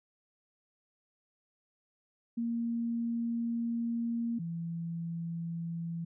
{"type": "tone pair in turn", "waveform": "sine", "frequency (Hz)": [233.1, 167.53], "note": ["A#3", "E3"], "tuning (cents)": [0, 28], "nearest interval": "tritone", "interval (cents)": 572, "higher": "first", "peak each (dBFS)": [-30, -34], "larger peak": "first", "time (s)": [[2.37, 4.39], [4.39, 6.05]], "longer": "first", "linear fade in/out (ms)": 10, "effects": []}